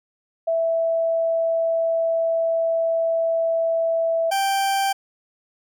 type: tone pair in turn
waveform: sine / 40% pulse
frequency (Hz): 659.3 / 784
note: E5 / G5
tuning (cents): 0 / 0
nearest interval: minor third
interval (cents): 300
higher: second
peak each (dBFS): -18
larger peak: neither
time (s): 0.47-4.31 / 4.31-4.93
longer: first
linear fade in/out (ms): 10
effects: none